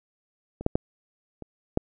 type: clicks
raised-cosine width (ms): 2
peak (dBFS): -22 / -7 / -8 / -25 / -8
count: 5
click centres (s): 0.61 / 0.664 / 0.755 / 1.423 / 1.774
effects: none